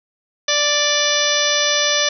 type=harmonic tone with a mistuned harmonic; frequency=587.3 Hz; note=D5; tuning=in tune; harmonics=1 / 2 / 3 / 4 / 5 / 6 / 7 / 8 / 9 / 10; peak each=-22 / -27 / -23 / -26 / -25 / -21 / -27 / -27 / -26 / -22 dBFS; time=0.48-2.09 s; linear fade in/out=5 ms; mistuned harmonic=8; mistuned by=+21 cents; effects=none